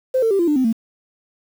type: tone with pitch steps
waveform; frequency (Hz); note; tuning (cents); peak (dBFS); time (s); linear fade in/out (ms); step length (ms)
sine; 518 / 450.9 / 392.6 / 341.8 / 297.5 / 259 / 225.5; C5 / A4 / G4 / F4 / D4 / C4 / A3; -17 / +42 / +3 / -37 / +22 / -17 / +43; -13; 0.14-0.728; 10; 84
effects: tanh soft clip ceiling -9 dBFS + 7-bit